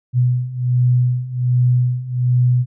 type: beating tone pair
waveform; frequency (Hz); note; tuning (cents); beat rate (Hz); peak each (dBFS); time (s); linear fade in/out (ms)
sine; 123.47 / 124.77; B2 / B2; 0 / +18; 1.3; -18 / -15; 0.13-2.66; 50
effects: none